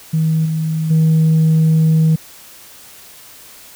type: tone with level steps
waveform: sine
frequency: 159.2 Hz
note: D#3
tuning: 40 cents sharp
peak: -11 / -15 / -7 dBFS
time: 0.13-2.16 s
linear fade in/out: 10 ms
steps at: 0.45 / 0.9 s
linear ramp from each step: 10 ms
effects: tanh soft clip ceiling -7 dBFS + white hiss -40 dBFS RMS until 3.75 s